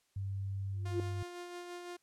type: tone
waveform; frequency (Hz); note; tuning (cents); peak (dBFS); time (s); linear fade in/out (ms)
sine; 97.8; G2; -4; -35; 0.16-1.23; 5
type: tone with exponential growth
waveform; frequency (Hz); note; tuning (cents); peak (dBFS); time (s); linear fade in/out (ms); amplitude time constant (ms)
sine; 347.4; F4; -9; -30; 0.73-1; 1; 57
type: tone with tremolo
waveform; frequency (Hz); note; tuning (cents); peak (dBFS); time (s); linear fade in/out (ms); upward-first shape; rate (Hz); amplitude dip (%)
sawtooth; 352.3; F4; +15; -38; 0.85-1.97; 10; sine; 5.9; 35
effects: white hiss -75 dBFS RMS until 2.02 s + low-pass 10000 Hz 12 dB/octave